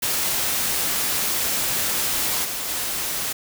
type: noise with level steps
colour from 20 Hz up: white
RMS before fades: -23 / -28 / -26 dBFS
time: 0.02-3.33 s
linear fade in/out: 10 ms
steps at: 2.44 / 2.68 s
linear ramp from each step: 10 ms
effects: none